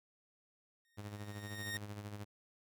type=tone with exponential growth; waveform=sawtooth; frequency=1852 Hz; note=A#6; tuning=12 cents flat; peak=-34 dBFS; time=0.85-1.77 s; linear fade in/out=0 ms; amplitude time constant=200 ms
type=tone with tremolo; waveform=sawtooth; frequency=103.3 Hz; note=G#2; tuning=9 cents flat; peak=-38 dBFS; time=0.97-2.25 s; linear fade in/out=20 ms; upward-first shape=sine; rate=13 Hz; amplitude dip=55%
effects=none